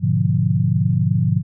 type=chord; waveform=sine; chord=G# diminished seventh; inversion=none; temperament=equal; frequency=103.83 / 123.47 / 146.83 / 174.61 Hz; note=G#2 / B2 / D3 / F3; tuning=0 / 0 / 0 / 0 cents; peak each=-20 dBFS; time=0-1.43 s; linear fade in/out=50 ms; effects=none